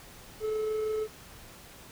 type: tone with amplitude modulation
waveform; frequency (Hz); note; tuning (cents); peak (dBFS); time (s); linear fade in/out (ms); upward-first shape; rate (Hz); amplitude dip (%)
triangle; 432.7; A4; -29; -25; 0.4-1.08; 50; sine; 26.1; 25
effects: pink hiss -50 dBFS RMS until 1.91 s